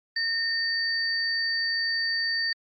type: tone pair together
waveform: sine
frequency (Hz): 1827 / 4599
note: A#6 / D8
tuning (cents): -35 / -37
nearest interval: octave + major third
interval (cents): 1598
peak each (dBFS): -27 / -27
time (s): 0.16-2.53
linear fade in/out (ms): 5
effects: Opus 32 kbps